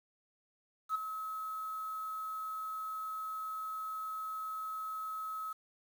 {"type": "tone with ADSR envelope", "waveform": "sine", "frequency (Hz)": 1287, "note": "E6", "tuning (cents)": -42, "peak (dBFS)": -27, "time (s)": [0.89, 5.53], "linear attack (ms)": 59, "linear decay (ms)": 12, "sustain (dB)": -10, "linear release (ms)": 8, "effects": ["tanh soft clip ceiling -25 dBFS", "9-bit"]}